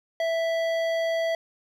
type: tone with hard clipping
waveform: triangle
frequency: 659.3 Hz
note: E5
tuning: in tune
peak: -25 dBFS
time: 0.2-1.35 s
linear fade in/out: 2 ms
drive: 16 dB
effects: none